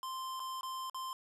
square tone with dropouts, 1044 Hz, C6, 4 cents flat, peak -39 dBFS, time 0.03-1.13 s, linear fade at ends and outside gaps 1 ms, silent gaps 0.396-0.401 / 0.61-0.631 / 0.898-0.945 s, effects resampled to 32000 Hz + 11-bit

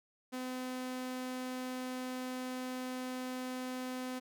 sawtooth tone, 254.7 Hz, C4, 46 cents flat, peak -34 dBFS, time 0.32-4.2 s, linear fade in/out 20 ms, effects none

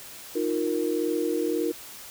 sine chord, Eb suspended second, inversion none, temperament equal with one note detuned, 311.1 / 352.9 / 466.2 Hz, Eb4 / F4 / Bb4, 0 / +18 / 0 cents, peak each -28 dBFS, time 0.35-1.72 s, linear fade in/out 10 ms, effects white hiss -43 dBFS RMS until 2.1 s

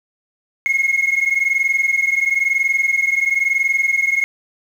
sine tone pair together, 2155 / 2176 Hz, C#7 / C#7, -49 / -33 cents, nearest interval unison, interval 16 cents, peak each -15 / -16 dBFS, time 0.66-4.24 s, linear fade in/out 0 ms, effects tanh soft clip ceiling -11 dBFS + 7-bit

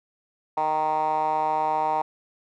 10% pulse tone with band-pass filter, 155.3 Hz, D#3, 3 cents flat, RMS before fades -24 dBFS, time 0.57-2.02 s, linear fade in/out 5 ms, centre 870 Hz, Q 6.2, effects none

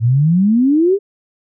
sine exponential sweep, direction up, 110 to 415.3 Hz, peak -9 dBFS, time 0-0.99 s, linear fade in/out 50 ms, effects none

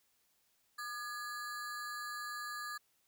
square ring-modulated tone, 1446 Hz, F#6, 40 cents flat, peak -38 dBFS, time 0.78-2.78 s, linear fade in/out 10 ms, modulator 235 Hz, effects white hiss -75 dBFS RMS until 3.07 s

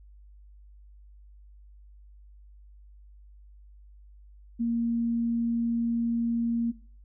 sine tone, 233.1 Hz, A#3, in tune, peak -24 dBFS, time 4.59-6.72 s, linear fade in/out 20 ms, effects noise-tail reverb RT60 0.4 s tail -18 dB re dry + added 50 Hz sine -49 dBFS peak until 7.04 s

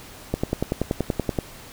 click train, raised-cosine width 2 ms, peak -8 dBFS, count 12, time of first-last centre 0.34-1.388 s, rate 10.5 Hz, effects pink hiss -43 dBFS RMS until 1.72 s

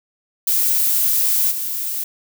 violet noise with level steps, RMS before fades -17 / -24 dBFS, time 0.47-2.04 s, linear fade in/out 5 ms, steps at 1.5 s, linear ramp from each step 20 ms, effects none

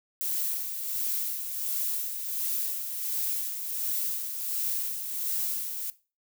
violet noise with tremolo, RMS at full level -29 dBFS, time 0.21-5.9 s, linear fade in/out 0 ms, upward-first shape sine, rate 1.4 Hz, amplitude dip 50%, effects noise-tail reverb RT60 0.3 s tail -17 dB re dry

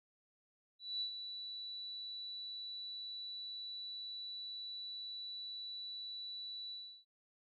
sine tone with ADSR envelope, 3951 Hz, B7, in tune, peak -35 dBFS, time 0.79-7.05 s, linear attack 220 ms, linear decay 93 ms, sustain -8 dB, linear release 340 ms, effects none

